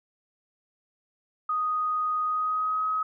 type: tone with pitch glide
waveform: sine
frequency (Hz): 1244.5 to 1269.9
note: D#6 to D#6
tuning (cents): 0 to +35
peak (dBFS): -24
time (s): 1.49-3.03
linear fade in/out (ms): 5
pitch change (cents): +35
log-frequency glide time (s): 2.25-2.86
effects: none